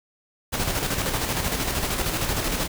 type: noise with tremolo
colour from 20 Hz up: pink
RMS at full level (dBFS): -24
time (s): 0.52-2.68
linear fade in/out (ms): 20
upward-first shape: square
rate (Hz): 13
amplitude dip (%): 40
effects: none